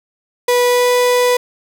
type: tone with pitch glide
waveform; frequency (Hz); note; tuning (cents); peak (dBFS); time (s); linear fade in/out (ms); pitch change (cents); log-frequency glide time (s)
35% pulse; 490 to 493.4; B4 to B4; -14 to -2; -9; 0.48-1.37; 5; +12; 0.66-0.91
effects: 8-bit